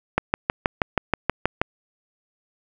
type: click train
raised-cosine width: 0.5 ms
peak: -3 dBFS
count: 10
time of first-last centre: 0.18-1.615 s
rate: 6.27 Hz
effects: none